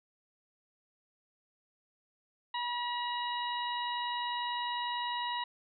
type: harmonic tone with a mistuned harmonic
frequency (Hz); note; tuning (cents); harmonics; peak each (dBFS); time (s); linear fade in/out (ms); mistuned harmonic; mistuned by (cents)
960; B5; -49; 1 / 2 / 3 / 4; -34 / -41 / -42 / -41; 2.54-5.44; 5; 1; +16
effects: none